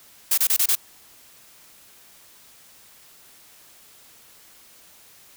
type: noise bursts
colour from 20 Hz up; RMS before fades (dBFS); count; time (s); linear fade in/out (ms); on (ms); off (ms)
blue; -19; 5; 0.31-0.753; 5; 67; 27
effects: white hiss -51 dBFS RMS until 5.36 s